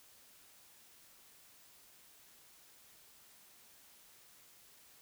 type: silence
effects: white hiss -62 dBFS RMS until 5.01 s